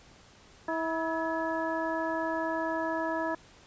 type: harmonic tone with a mistuned harmonic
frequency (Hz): 324.1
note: E4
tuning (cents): -29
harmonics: 1 / 2 / 3 / 4 / 5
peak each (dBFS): -34 / -33 / -34 / -41 / -37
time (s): 0.68-3.35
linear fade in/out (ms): 5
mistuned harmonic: 5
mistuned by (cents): +75
effects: pink hiss -56 dBFS RMS until 3.66 s + resampled to 16000 Hz